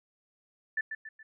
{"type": "tone with echo", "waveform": "sine", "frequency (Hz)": 1760, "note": "A6", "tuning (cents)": 0, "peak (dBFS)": -27, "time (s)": [0.77, 0.81], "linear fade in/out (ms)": 5, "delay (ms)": 140, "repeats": 3, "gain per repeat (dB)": -7, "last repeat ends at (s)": 1.23, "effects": []}